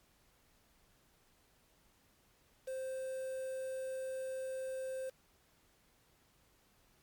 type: tone with quantisation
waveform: triangle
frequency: 523.3 Hz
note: C5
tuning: in tune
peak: -36 dBFS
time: 2.67-5.1 s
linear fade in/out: 10 ms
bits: 9
effects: pink hiss -70 dBFS RMS until 7.02 s + MP3 96 kbps